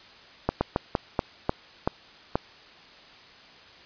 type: slowing click train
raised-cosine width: 1 ms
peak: -8 dBFS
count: 8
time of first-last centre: 0.49-2.355 s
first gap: 120 ms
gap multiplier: 1.26
effects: white hiss -50 dBFS RMS until 3.85 s + resampled to 11025 Hz